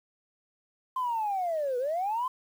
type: linear two-way sweep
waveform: sine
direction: down then up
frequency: 1046.5 to 480.1 to 1046.5 Hz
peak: -26 dBFS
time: 0.96-2.28 s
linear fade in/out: 5 ms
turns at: 1.78 s
effects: tanh soft clip ceiling -22 dBFS + 9-bit